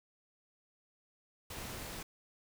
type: noise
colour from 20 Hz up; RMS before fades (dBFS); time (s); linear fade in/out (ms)
pink; -44; 1.5-2.03; 5
effects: none